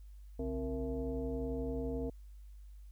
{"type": "tone with frequency modulation", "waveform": "sine", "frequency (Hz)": 262.5, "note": "C4", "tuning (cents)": 6, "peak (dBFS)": -34, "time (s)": [0.39, 2.1], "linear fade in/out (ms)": 5, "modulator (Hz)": 201, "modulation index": 1.4, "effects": ["added 50 Hz sine -49 dBFS peak until 2.91 s", "white hiss -75 dBFS RMS until 2.91 s"]}